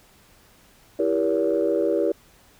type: chord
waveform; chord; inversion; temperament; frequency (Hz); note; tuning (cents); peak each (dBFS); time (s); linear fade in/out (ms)
sine; E diminished seventh; none; just; 329.6 / 395.6 / 474.7 / 569.6; E4 / G4 / Bb4 / Db5; 0 / +16 / +31 / +47; -24; 0.99-2.12; 5
effects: tanh soft clip ceiling -11 dBFS + pink hiss -55 dBFS RMS until 2.59 s